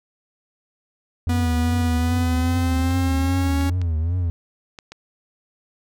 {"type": "tone with vibrato", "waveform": "triangle", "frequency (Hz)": 84.3, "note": "E2", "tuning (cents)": 39, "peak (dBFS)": -17, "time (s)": [1.27, 4.3], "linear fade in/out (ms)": 0, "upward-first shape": "triangle", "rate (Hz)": 2.5, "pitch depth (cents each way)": 160}
{"type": "tone with pitch glide", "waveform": "45% pulse", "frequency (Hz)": [244.2, 277.3], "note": ["B3", "C#4"], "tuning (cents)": [-19, 1], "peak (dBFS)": -22, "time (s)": [1.29, 3.7], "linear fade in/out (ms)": 5, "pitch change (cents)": 220, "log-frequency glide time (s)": [1.89, 3.59]}
{"type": "clicks", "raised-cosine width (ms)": 0.2, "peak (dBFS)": -21, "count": 5, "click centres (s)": [2.909, 3.611, 3.816, 4.788, 4.92]}
{"effects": []}